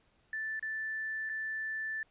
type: tone with dropouts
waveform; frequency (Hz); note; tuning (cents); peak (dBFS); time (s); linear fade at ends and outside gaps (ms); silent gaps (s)
sine; 1760; A6; 0; -34; 0.33-2.03; 2; 0.595-0.626 / 1.292-1.296
effects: pink hiss -70 dBFS RMS until 2.1 s + resampled to 8000 Hz